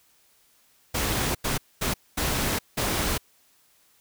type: noise bursts at uneven times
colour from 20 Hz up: pink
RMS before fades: -26 dBFS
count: 5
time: 0.94-1.35 / 1.44-1.58 / 1.81-1.94 / 2.17-2.59 / 2.77-3.18 s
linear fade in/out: 10 ms
effects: white hiss -62 dBFS RMS until 4 s